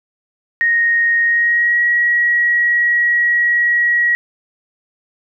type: tone with pitch glide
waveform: sine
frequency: 1864.7 to 1909.4 Hz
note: A#6 to A#6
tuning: 0 to +41 cents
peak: -11 dBFS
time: 0.61-4.15 s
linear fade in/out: 0 ms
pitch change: +41 cents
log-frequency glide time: 1.24-1.81 s
effects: none